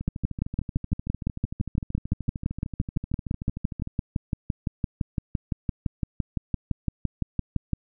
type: two click trains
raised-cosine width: 5 ms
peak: -20 / -12 dBFS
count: 52 / 46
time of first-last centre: 0.01-3.874 / 0.08-7.733 s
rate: 13.2 / 5.88 Hz
effects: none